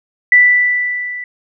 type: tone with level ramp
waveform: sine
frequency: 1975.5 Hz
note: B6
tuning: in tune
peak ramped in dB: -3 to -23 dBFS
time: 0.32-1.24 s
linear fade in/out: 2 ms
effects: none